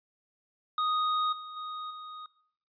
square tone with level steps, 1244.5 Hz, D#6, in tune, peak -27 / -41 / -37 / -42 dBFS, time 0.78-2.26 s, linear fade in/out 2 ms, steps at 1.32 / 1.56 / 1.9 s, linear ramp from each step 10 ms, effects noise-tail reverb RT60 0.7 s tail -20 dB re dry + resampled to 11025 Hz

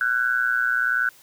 sine tone with amplitude modulation, 1500 Hz, F#6, 23 cents sharp, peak -15 dBFS, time 0.01-1.09 s, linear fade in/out 2 ms, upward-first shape sine, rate 121 Hz, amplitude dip 90%, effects white hiss -52 dBFS RMS until 1.22 s

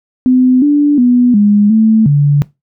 sine tone with pitch steps, 254.4 / 291.6 / 245.7 / 206 / 220.2 / 144.2 Hz, C4 / D4 / B3 / G#3 / A3 / D3, -48 / -12 / -9 / -14 / +2 / -31 cents, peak -5 dBFS, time 0.26-2.42 s, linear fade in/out 0 ms, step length 360 ms, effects noise-tail reverb RT60 0.2 s tail -20 dB re dry

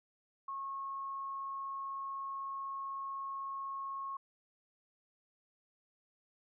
sine tone, 1091 Hz, C#6, 28 cents flat, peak -38 dBFS, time 0.48-4.17 s, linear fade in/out 5 ms, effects none

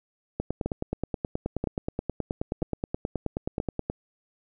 two click trains, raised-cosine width 2 ms, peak -14 / -14 dBFS, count 4 / 34, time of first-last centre 0.66-3.601 / 0.4-3.899 s, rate 1.02 / 9.43 Hz, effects none

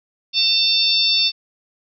harmonic tone with a mistuned harmonic, 899 Hz, A5, 37 cents sharp, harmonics 3 / 4 / 5 / 6, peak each -24 / -18 / -18 / -22 dBFS, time 0.33-1.32 s, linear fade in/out 50 ms, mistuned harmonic 6, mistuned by -24 cents, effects none

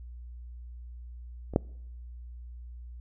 clicks, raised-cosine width 2 ms, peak -25 / -8 dBFS, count 2, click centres 1.537 / 1.561 s, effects noise-tail reverb RT60 0.8 s tail -26 dB re dry + added 60 Hz sine -41 dBFS peak until 3 s

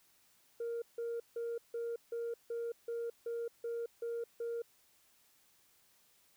sine tone bursts, 467.2 Hz, A#4, 4 cents sharp, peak -34 dBFS, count 11, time 0.6-4.62 s, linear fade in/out 5 ms, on 220 ms, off 160 ms, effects tanh soft clip ceiling -34 dBFS + white hiss -69 dBFS RMS until 6.36 s

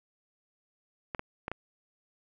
clicks, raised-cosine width 0.5 ms, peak -19 dBFS, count 4, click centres 1.148 / 1.194 / 1.481 / 1.516 s, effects none

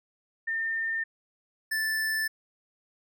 sine / square tone pair in turn, 1809 / 1758.5 Hz, A6 / A6, +48 / -1 cents, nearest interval unison, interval 49 cents, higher first, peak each -27 dBFS, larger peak neither, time 0.47-1.04 / 1.71-2.28 s, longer neither, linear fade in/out 10 ms, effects none

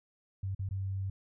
sine tone with dropouts, 96.6 Hz, G2, 25 cents flat, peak -32 dBFS, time 0.43-1.1 s, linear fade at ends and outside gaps 5 ms, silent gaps 0.549-0.592 / 0.69-0.709 s, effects none

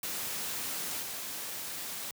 white noise with level steps, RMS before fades -36 / -39 dBFS, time 0.03-2.11 s, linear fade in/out 2 ms, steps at 1.01 s, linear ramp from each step 20 ms, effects high-pass 100 Hz 12 dB/octave

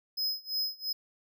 square tone with tremolo, 5080 Hz, D#8, 35 cents sharp, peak -28 dBFS, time 0.17-0.93 s, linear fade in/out 10 ms, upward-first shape sine, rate 2.9 Hz, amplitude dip 95%, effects none

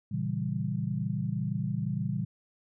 sine chord, A# diminished seventh, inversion none, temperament equal, 116.54 / 138.59 / 164.81 / 196 Hz, A#2 / C#3 / E3 / G3, 0 / 0 / 0 / 0 cents, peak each -34 dBFS, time 0.11-2.25 s, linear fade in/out 10 ms, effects none

